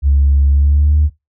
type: tone with pitch glide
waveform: sine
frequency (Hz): 69.9 to 74.92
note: C#2 to D2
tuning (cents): +15 to +35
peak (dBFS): -7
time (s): 0.02-1.1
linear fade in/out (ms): 50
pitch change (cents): +120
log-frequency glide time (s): 0.5-0.98
effects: noise-tail reverb RT60 0.2 s tail -20 dB re dry + tanh soft clip ceiling -4 dBFS